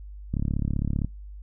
click train, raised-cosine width 5 ms, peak -14 dBFS, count 26, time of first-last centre 0.34-1.046 s, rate 35.4 Hz, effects noise-tail reverb RT60 0.2 s tail -24 dB re dry + added 50 Hz sine -38 dBFS peak until 1.42 s

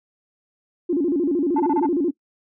sine tone with vibrato, 314.2 Hz, D#4, 17 cents sharp, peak -17 dBFS, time 0.89-2.11 s, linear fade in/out 10 ms, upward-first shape square, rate 13 Hz, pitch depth 190 cents each way
sine tone bursts, 880 Hz, A5, in tune, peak -19 dBFS, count 5, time 1.56-1.865 s, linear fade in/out 5 ms, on 41 ms, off 25 ms
effects noise-tail reverb RT60 0.1 s tail -22 dB re dry + tanh soft clip ceiling -9 dBFS

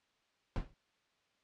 brown noise with exponential decay, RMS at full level -30 dBFS, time 0.56-0.74 s, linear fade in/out 0 ms, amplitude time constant 38 ms, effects white hiss -75 dBFS RMS until 1.43 s + low-pass 4000 Hz 12 dB/octave

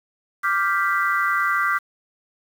sine chord, G dominant seventh, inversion second, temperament equal, 1174.7 / 1396.9 / 1568 / 1975.5 Hz, D6 / F6 / G6 / B6, 0 / 0 / 0 / 0 cents, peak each -22 / -24 / -24 / -26 dBFS, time 0.43-1.79 s, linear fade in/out 20 ms, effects 7-bit

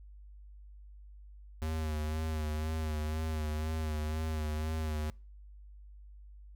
square tone with vibrato, 77.78 Hz, D#2, in tune, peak -33 dBFS, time 1.62-5.1 s, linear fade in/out 0 ms, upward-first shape sine, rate 2 Hz, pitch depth 39 cents each way, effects noise-tail reverb RT60 0.4 s tail -26 dB re dry + added 50 Hz sine -49 dBFS peak until 6.55 s

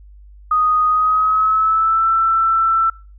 sine tone with pitch glide, 1244.5 to 1333.8 Hz, D#6 to E6, 0 to +20 cents, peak -12 dBFS, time 0.51-2.9 s, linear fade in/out 5 ms, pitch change +120 cents, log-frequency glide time 0.88-2.08 s, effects noise-tail reverb RT60 0.4 s tail -26 dB re dry + added 50 Hz sine -39 dBFS peak until 3.18 s

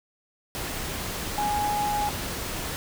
sine tone in noise, 830.6 Hz, G#5, in tune, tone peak -24 dBFS, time 1.38-2.09 s, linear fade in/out 0 ms, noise pink, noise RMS -32 dBFS, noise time 0.55-2.76 s, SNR +5 dB, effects none

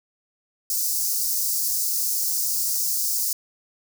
white high-pass noise, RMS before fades -24 dBFS, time 0.7-3.33 s, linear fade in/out 2 ms, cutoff 4800 Hz, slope 48 dB/octave, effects none

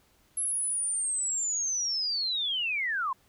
sine linear sweep, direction down, 11080 to 987.8 Hz, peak -27 dBFS, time 0.37-3.13 s, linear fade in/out 5 ms, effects pink hiss -65 dBFS RMS until 3.28 s

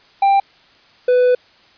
triangle tone pair in turn, 790 / 497.7 Hz, G5 / B4, +13 / +13 cents, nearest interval minor sixth, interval 800 cents, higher first, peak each -8 dBFS, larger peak neither, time 0.22-0.4 / 1.08-1.35 s, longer second, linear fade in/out 5 ms, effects white hiss -50 dBFS RMS until 1.77 s + resampled to 11025 Hz

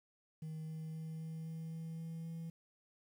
sine tone with pitch steps, 157.7 / 158.71 / 159.72 / 160.73 / 161.76 / 162.79 / 163.83 / 164.87 Hz, D#3 / D#3 / D#3 / E3 / E3 / E3 / E3 / E3, +24 / +35 / +46 / -43 / -32 / -21 / -10 / +1 cents, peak -39 dBFS, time 0.42-2.5 s, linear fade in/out 5 ms, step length 260 ms, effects tanh soft clip ceiling -41 dBFS + 11-bit

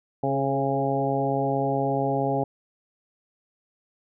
harmonic tone with a mistuned harmonic, 136.7 Hz, C#3, 24 cents flat, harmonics 1 / 2 / 3 / 4 / 5 / 6, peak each -29 / -29 / -29 / -29 / -29 / -29 dBFS, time 0.23-2.44 s, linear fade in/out 5 ms, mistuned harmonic 3, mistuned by +19 cents, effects none

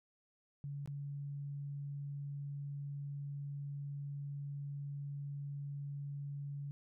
sine tone with dropouts, 142.1 Hz, C#3, 43 cents sharp, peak -40 dBFS, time 0.64-6.71 s, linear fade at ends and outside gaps 0 ms, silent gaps 0.859-0.875 s, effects none

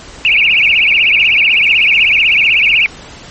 sine tone with vibrato, 2519 Hz, D#7, 21 cents sharp, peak -6 dBFS, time 0.25-2.86 s, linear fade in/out 0 ms, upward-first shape triangle, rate 16 Hz, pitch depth 250 cents each way, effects pink hiss -33 dBFS RMS until 3.3 s + MP3 32 kbps

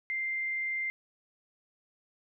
sine tone, 2093 Hz, C7, in tune, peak -30 dBFS, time 0.1-0.9 s, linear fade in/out 0 ms, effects none

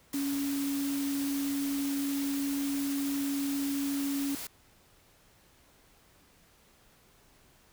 sine tone in noise, 279.7 Hz, C#4, 16 cents sharp, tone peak -29 dBFS, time 0.14-4.35 s, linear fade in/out 2 ms, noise white, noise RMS -40 dBFS, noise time 0.13-4.47 s, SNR +8 dB, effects pink hiss -62 dBFS RMS until 7.72 s

